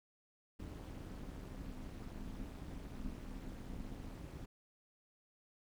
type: noise with amplitude modulation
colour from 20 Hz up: brown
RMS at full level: -43 dBFS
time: 0.59-4.46 s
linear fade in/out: 10 ms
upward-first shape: sine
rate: 227 Hz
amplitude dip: 90%
effects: none